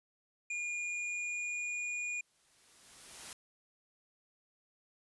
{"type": "tone with pitch glide", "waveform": "square", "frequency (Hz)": [2426, 2441], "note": ["D#7", "D#7"], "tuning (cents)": [-44, -34], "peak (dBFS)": -36, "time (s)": [0.5, 2.21], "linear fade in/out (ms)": 5, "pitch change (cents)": 10, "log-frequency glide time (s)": [0.72, 1.85]}
{"type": "noise with exponential growth", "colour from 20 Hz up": "white", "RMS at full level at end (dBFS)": -45, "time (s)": [1.85, 3.33], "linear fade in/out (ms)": 2, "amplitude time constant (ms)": 320}
{"effects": ["resampled to 24000 Hz"]}